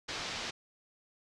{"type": "low-pass noise", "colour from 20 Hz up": "white", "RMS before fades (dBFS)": -39, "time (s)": [0.08, 0.51], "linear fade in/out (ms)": 10, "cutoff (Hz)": 5500, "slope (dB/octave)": 24, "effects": ["low-pass 9000 Hz 12 dB/octave"]}